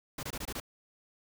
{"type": "noise bursts", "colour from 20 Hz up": "pink", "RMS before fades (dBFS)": -38, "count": 6, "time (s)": [0.18, 0.601], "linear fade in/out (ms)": 5, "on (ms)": 51, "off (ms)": 23, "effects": []}